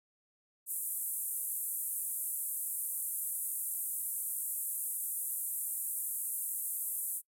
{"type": "band-pass noise", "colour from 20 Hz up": "white", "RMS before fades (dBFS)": -37, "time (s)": [0.66, 7.22], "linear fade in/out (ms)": 50, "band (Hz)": [8500, 14000], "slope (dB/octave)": 48, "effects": ["noise-tail reverb RT60 0.1 s tail -24 dB re dry"]}